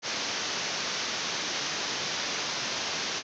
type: low-pass noise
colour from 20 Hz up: white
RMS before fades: -32 dBFS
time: 0.02-3.23 s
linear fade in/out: 50 ms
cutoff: 6400 Hz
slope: 96 dB/octave
effects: high-pass 150 Hz 12 dB/octave